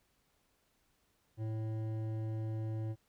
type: tone with hard clipping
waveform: sine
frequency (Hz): 110.1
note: A2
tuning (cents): +2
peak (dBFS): -37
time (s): 1.37-2.96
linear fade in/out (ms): 50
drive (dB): 11
effects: pink hiss -75 dBFS RMS until 3.08 s